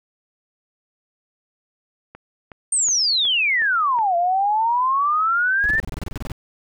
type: click train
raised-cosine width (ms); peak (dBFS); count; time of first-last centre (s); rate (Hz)
0.5; -23; 6; 2.15-3.988; 2.72
type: exponential two-way sweep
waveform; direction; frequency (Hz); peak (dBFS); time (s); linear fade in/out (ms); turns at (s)
sine; down then up; 8870 to 679 to 1813; -16; 2.72-5.8; 5; 4.16
type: noise bursts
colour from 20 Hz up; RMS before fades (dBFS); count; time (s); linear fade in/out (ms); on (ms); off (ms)
brown; -27; 15; 5.64-6.318; 0; 20; 27
effects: none